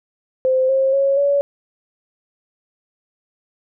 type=tone with pitch steps; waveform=sine; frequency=519 / 534.2 / 549.9 / 566 Hz; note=C5 / C5 / C#5 / C#5; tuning=-14 / +36 / -14 / +36 cents; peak=-13 dBFS; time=0.45-1.41 s; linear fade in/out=0 ms; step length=240 ms; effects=none